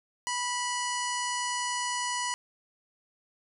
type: harmonic tone with a mistuned harmonic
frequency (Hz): 981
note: B5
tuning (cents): -12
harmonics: 1 / 2 / 3 / 4 / 5 / 6 / 7 / 8 / 9 / 10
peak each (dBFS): -32 / -36 / -38 / -44 / -41 / -40 / -40 / -45 / -42 / -47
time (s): 0.27-2.34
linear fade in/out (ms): 0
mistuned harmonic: 4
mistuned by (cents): +150
effects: none